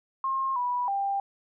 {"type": "tone with pitch steps", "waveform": "sine", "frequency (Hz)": [1069, 981, 793], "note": ["C6", "B5", "G5"], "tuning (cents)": [37, -12, 20], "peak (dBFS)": -25, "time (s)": [0.24, 1.2], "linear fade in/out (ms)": 2, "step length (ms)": 320, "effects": []}